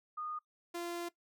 sine / sawtooth tone pair in turn, 1229 / 344.9 Hz, D#6 / F4, -22 / -22 cents, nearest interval octave + minor seventh, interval 2200 cents, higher first, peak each -38 / -34 dBFS, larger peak second, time 0.17-0.39 / 0.74-1.09 s, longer second, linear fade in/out 10 ms, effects noise-tail reverb RT60 0.1 s tail -18 dB re dry

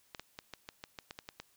clicks, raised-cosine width 0.2 ms, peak -25 dBFS, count 11, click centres 0.148 / 0.196 / 0.389 / 0.537 / 0.689 / 0.839 / 0.988 / 1.109 / 1.189 / 1.289 / 1.4 s, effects white hiss -69 dBFS RMS until 1.56 s

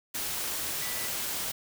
sine tone in noise, 1975.5 Hz, B6, in tune, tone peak -42 dBFS, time 0.81-1.08 s, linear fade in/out 10 ms, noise white, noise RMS -33 dBFS, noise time 0.14-1.52 s, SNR -12 dB, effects none

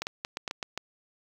clicks, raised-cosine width 0.2 ms, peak -15 dBFS, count 8, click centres 0.02 / 0.069 / 0.249 / 0.371 / 0.478 / 0.511 / 0.628 / 0.776 s, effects high-pass 60 Hz 12 dB/octave + 7-bit

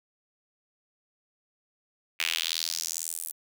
square tone with high-pass filter sweep, 41.08 Hz, E1, 5 cents flat, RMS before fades -32 dBFS, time 2.19-3.32 s, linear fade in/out 10 ms, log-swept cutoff 2400 to 11000 Hz, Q 2.6, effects none

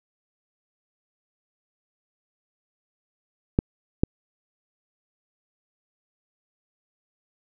clicks, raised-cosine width 3 ms, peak -5 dBFS, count 2, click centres 3.589 / 4.035 s, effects none

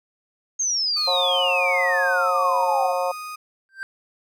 sine exponential sweep, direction down, 6520 to 698.5 Hz, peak -20 dBFS, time 0.59-2.93 s, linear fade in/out 10 ms
35% pulse tone with pitch glide, 1230 to 1241.4 Hz, D#6 to D#6, -20 to -4 cents, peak -30 dBFS, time 0.96-3.36 s, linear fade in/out 10 ms, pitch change +16 cents, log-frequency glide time 1.14-2.29 s
harmonic tone, 180 Hz, F#3, 47 cents flat, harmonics 3 / 4 / 5 / 6, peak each -24 / -26 / -28 / -30 dBFS, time 1.07-3.12 s, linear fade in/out 10 ms
triangle tone with exponential growth, 1568 Hz, G6, in tune, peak -23 dBFS, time 3.69-3.83 s, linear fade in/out 0 ms, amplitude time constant 29 ms
effects none

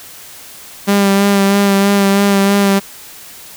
sawtooth tone with vibrato, 198.9 Hz, G3, 25 cents sharp, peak -5 dBFS, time 0.87-2.8 s, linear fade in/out 20 ms, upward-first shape sine, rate 3.1 Hz, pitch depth 22 cents each way, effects white hiss -35 dBFS RMS until 3.56 s

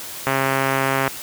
click train, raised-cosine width 0.5 ms, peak -4 dBFS, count 110, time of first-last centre 0.27-1.077 s, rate 135 Hz, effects white hiss -33 dBFS RMS until 1.22 s + high-pass 60 Hz 12 dB/octave

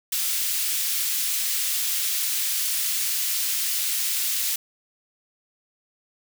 white high-pass noise, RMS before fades -25 dBFS, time 0.12-4.56 s, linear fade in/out 5 ms, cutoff 2500 Hz, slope 12 dB/octave, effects none

